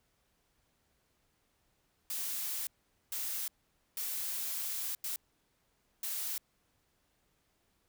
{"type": "noise bursts at uneven times", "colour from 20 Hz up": "blue", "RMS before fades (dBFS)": -37, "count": 5, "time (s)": [[2.1, 2.67], [3.12, 3.48], [3.97, 4.95], [5.04, 5.16], [6.03, 6.38]], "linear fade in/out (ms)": 2, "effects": ["pink hiss -75 dBFS RMS until 7.88 s"]}